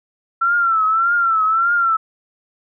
sine tone with vibrato, 1345 Hz, E6, 34 cents sharp, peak -13 dBFS, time 0.41-1.97 s, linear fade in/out 10 ms, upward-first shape triangle, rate 1.7 Hz, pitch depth 100 cents each way, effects none

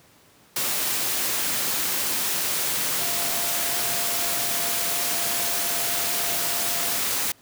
sine tone in noise, 691 Hz, F5, 19 cents flat, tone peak -36 dBFS, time 3.01-6.97 s, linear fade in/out 5 ms, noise white, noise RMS -25 dBFS, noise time 0.56-7.32 s, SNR -14 dB, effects pink hiss -55 dBFS RMS until 7.41 s + high-pass 100 Hz 12 dB/octave

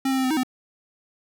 square tone with pitch steps, 267.5 / 264.7 / 262.3 / 257.3 / 314.9 / 255.5 Hz, C4 / C4 / C4 / C4 / D#4 / C4, +38 / +20 / +4 / -29 / +21 / -41 cents, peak -21 dBFS, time 0.05-0.434 s, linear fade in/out 5 ms, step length 64 ms, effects none

